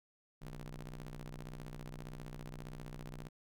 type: ring-modulated tone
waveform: sawtooth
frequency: 61.74 Hz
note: B1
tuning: in tune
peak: -38 dBFS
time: 0.41-3.29 s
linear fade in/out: 20 ms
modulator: 85.1 Hz
effects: none